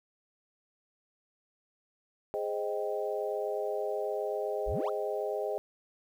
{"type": "chord", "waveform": "sine", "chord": "Ab major seventh", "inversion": "none", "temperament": "equal", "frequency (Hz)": [415.3, 523.3, 622.3, 784], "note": ["Ab4", "C5", "Eb5", "G5"], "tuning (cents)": [0, 0, 0, 0], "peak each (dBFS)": [-34, -37, -35, -40], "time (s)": [2.34, 5.58], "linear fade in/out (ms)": 0}
{"type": "exponential sweep", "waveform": "triangle", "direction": "up", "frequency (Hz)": [33.43, 1463], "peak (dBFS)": -31, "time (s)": [4.66, 4.9], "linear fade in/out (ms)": 20}
{"effects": ["10-bit"]}